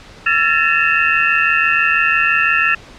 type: tone cluster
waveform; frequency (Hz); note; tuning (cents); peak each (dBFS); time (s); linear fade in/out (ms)
sine; 1349 / 1720 / 1806 / 2580 / 2733; E6 / A6 / A6 / E7 / F7; +40 / -40 / +45 / -38 / -38; -18; 0.26-2.75; 5
effects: pink hiss -39 dBFS RMS until 2.98 s + low-pass 5000 Hz 12 dB/octave